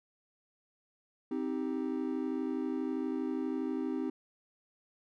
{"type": "chord", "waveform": "triangle", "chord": "C minor", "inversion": "none", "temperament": "just", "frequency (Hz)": [261.6, 314, 392.4], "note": ["C4", "Eb4", "G4"], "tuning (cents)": [0, 16, 2], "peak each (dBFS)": [-33, -34, -37], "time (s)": [1.31, 4.1], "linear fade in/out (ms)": 5, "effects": []}